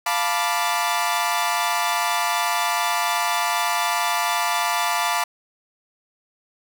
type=chord; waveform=sawtooth; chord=B half-diminished seventh; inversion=second; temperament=equal with one note detuned; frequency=698.5 / 880 / 982.6 / 1174.7 Hz; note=F5 / A5 / B5 / D6; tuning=0 / 0 / -9 / 0 cents; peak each=-22 dBFS; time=0.06-5.24 s; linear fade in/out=5 ms; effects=none